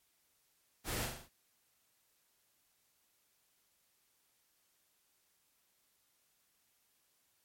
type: noise with echo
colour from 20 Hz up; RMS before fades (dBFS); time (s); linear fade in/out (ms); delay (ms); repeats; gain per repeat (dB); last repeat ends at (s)
pink; -39; 0.84-1.09; 50; 41; 5; -4; 1.295
effects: white hiss -75 dBFS RMS until 7.44 s + MP3 64 kbps